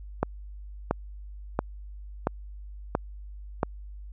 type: click train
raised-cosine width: 1 ms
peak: -9 dBFS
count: 6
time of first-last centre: 0.23-3.631 s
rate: 1.47 Hz
effects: added 50 Hz sine -39 dBFS peak until 4.12 s